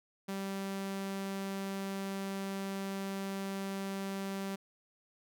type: tone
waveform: sawtooth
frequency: 195.1 Hz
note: G3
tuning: 8 cents flat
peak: -32 dBFS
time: 0.28-4.56 s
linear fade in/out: 10 ms
effects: none